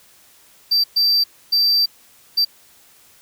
triangle tone bursts at uneven times, 4676 Hz, D8, 8 cents flat, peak -12 dBFS, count 4, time 0.71-0.84 / 0.96-1.24 / 1.52-1.86 / 2.37-2.45 s, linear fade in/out 10 ms, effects white hiss -51 dBFS RMS until 3.21 s

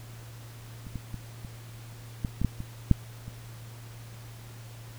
clicks, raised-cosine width 5 ms, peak -27 / -22 / -24 / -28 / -16 / -16 / -11 / -23 / -6 / -28 dBFS, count 10, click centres 0.868 / 0.957 / 1.143 / 1.448 / 2.248 / 2.416 / 2.447 / 2.604 / 2.913 / 3.28 s, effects added 115 Hz sine -43 dBFS peak until 4.98 s + pink hiss -51 dBFS RMS until 4.98 s

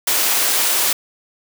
white high-pass noise, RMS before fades -17 dBFS, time 0.07-0.93 s, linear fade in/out 5 ms, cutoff 340 Hz, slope 12 dB/octave, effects none

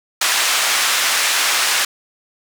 pink band-pass noise, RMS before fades -17 dBFS, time 0.21-1.85 s, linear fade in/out 5 ms, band 1300 to 10000 Hz, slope 12 dB/octave, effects none

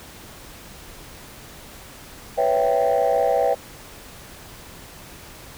sine chord, C# half-diminished seventh, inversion third, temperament equal, 493.9 / 554.4 / 659.3 / 784 Hz, B4 / C#5 / E5 / G5, 0 / 0 / 0 / 0 cents, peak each -21 dBFS, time 2.37-3.55 s, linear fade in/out 20 ms, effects tanh soft clip ceiling -11 dBFS + pink hiss -42 dBFS RMS until 5.57 s

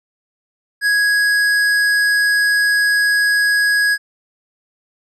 triangle tone with hard clipping, 1661.2 Hz, G#6, in tune, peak -14 dBFS, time 0.81-3.98 s, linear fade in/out 50 ms, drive 15 dB, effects none

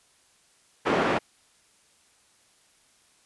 pink band-pass noise, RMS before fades -24 dBFS, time 0.85-1.19 s, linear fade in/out 20 ms, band 230 to 1800 Hz, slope 12 dB/octave, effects white hiss -62 dBFS RMS until 3.25 s + resampled to 24000 Hz

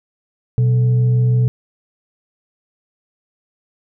sine tone with frequency modulation, 123.47 Hz, B2, in tune, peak -11 dBFS, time 0.58-1.48 s, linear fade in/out 0 ms, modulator 313 Hz, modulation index 0.23, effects none

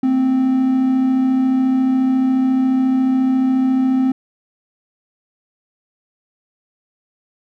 triangle tone pair together, 226.7 / 260.9 Hz, A#3 / C4, -48 / -5 cents, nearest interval major second, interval 243 cents, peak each -23 / -11 dBFS, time 0.03-4.12 s, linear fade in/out 5 ms, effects none

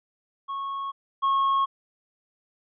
triangle tone pair in turn, 1100 / 1091.8 Hz, C#6 / C#6, -14 / -27 cents, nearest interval unison, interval 13 cents, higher first, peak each -27 / -18 dBFS, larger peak second, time 0.48-0.92 / 1.22-1.66 s, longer neither, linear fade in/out 20 ms, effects resampled to 11025 Hz

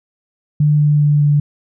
sine tone with pitch steps, 149.1 / 148.16 / 147.22 / 146.28 Hz, D3 / D3 / D3 / D3, +27 / +16 / +5 / -7 cents, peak -9 dBFS, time 0.6-1.4 s, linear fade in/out 5 ms, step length 200 ms, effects none

